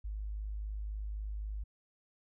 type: tone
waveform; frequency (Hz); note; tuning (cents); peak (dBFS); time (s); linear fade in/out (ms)
sine; 51.91; G#1; 0; -36; 0.04-1.64; 10
effects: none